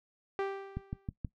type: tone with exponential decay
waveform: sawtooth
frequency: 392 Hz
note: G4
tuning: in tune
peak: -25 dBFS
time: 0.39-1.08 s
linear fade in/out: 0 ms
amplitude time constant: 150 ms
type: click train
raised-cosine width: 5 ms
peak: -23 dBFS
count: 4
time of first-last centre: 0.77-1.248 s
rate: 6.28 Hz
effects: noise-tail reverb RT60 0.1 s tail -18 dB re dry + low-pass 2000 Hz 12 dB/octave